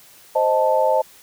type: chord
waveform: sine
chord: A diminished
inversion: first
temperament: equal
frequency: 523.3 / 622.3 / 880 Hz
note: C5 / Eb5 / A5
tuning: 0 / 0 / 0 cents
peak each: -19 dBFS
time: 0.35-1.02 s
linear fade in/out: 10 ms
effects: white hiss -48 dBFS RMS until 1.22 s